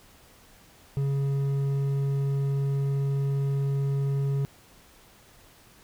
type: tone with hard clipping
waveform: triangle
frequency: 138.59 Hz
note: C#3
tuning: in tune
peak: -25 dBFS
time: 0.97-4.45 s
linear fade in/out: 0 ms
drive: 9 dB
effects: pink hiss -55 dBFS RMS until 5.83 s